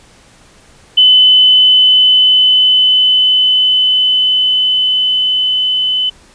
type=tone with level ramp; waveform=sine; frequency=3021 Hz; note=F#7; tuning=35 cents sharp; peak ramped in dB=-3 to -11 dBFS; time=0.97-6.1 s; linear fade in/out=10 ms; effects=pink hiss -44 dBFS RMS until 6.34 s + resampled to 22050 Hz